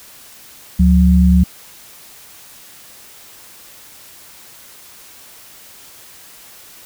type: tone pair together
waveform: sine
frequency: 71.96 / 181.2 Hz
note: D2 / F#3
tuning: -35 / -36 cents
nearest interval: octave + major third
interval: 1599 cents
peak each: -10 dBFS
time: 0.79-1.44 s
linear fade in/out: 10 ms
effects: white hiss -41 dBFS RMS until 6.85 s